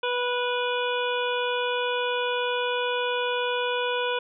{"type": "harmonic tone", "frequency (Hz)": 491, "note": "B4", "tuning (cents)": -10, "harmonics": [1, 2, 3, 5, 6, 7], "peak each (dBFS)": [-27, -30, -32, -34, -35, -35], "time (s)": [0.03, 4.19], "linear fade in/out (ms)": 5, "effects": []}